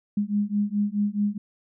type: beating tone pair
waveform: sine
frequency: 203.5 / 208.2 Hz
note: G#3 / G#3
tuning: -35 / +5 cents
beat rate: 4.7 Hz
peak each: -25 dBFS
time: 0.17-1.38 s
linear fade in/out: 5 ms
effects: none